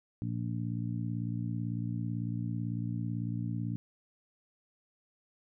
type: harmonic tone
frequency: 58 Hz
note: A#1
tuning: 8 cents flat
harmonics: 2 / 3 / 4 / 5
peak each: -34 / -38 / -40 / -42 dBFS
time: 0.22-3.76 s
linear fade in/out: 0 ms
effects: none